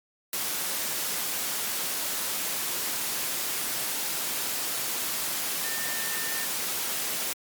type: tone in noise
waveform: sine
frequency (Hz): 1805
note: A6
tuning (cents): +44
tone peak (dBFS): -36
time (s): 5.64-6.45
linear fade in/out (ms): 2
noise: white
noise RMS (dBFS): -30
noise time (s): 0.33-7.33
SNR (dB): -9
effects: high-pass 150 Hz 12 dB/octave + Opus 48 kbps